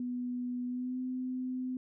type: tone with pitch glide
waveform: sine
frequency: 246.9 to 255 Hz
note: B3 to C4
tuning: 0 to -44 cents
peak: -33 dBFS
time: 0-1.77 s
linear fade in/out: 2 ms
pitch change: +56 cents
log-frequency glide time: 0.67-0.99 s
effects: none